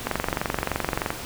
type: click train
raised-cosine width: 0.5 ms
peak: -8 dBFS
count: 25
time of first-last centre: 0.07-1.104 s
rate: 23.2 Hz
effects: pink hiss -35 dBFS RMS until 1.25 s